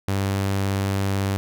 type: tone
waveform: sawtooth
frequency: 98 Hz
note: G2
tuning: in tune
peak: -17 dBFS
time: 0.08-1.37 s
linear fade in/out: 0 ms
effects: none